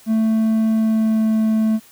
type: tone with pitch glide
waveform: triangle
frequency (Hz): 221.2 to 219.4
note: A3 to A3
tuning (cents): +9 to -5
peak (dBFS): -12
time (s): 0.06-1.8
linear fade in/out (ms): 50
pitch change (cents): -14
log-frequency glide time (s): 0.71-1.35
effects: white hiss -48 dBFS RMS until 1.91 s